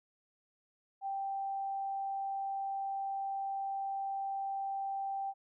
sine tone, 784 Hz, G5, in tune, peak -34 dBFS, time 1.01-5.34 s, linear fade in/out 50 ms, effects none

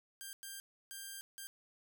5% pulse tone bursts at uneven times, 1590 Hz, G6, 24 cents sharp, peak -34 dBFS, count 4, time 0.21-0.33 / 0.43-0.6 / 0.91-1.21 / 1.38-1.47 s, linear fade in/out 0 ms, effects none

